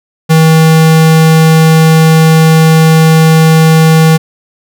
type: tone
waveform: square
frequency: 160 Hz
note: D#3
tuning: 49 cents sharp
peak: -3 dBFS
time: 0.29-4.18 s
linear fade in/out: 20 ms
effects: none